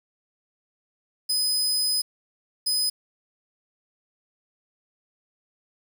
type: tone bursts at uneven times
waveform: sawtooth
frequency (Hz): 5020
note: D#8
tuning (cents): +15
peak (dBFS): -19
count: 2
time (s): 1.29-2.02 / 2.66-2.9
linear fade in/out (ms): 10
effects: 8-bit